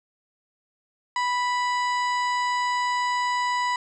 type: harmonic tone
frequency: 986 Hz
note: B5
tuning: 3 cents flat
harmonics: 1 / 2 / 3 / 4 / 5 / 7 / 8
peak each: -23 / -29 / -39 / -39 / -39 / -44 / -46 dBFS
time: 1.16-3.76 s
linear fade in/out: 2 ms
effects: none